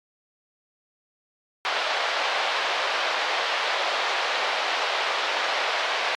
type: band-pass noise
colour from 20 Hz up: pink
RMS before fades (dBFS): -26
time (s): 1.65-6.15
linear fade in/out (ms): 0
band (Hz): 600 to 4200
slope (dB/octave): 24
effects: AAC 64 kbps